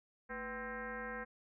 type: tone with frequency modulation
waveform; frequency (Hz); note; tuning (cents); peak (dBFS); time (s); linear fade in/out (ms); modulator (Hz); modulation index
sine; 1042; C6; -7; -40; 0.29-1.25; 20; 273; 3.2
effects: none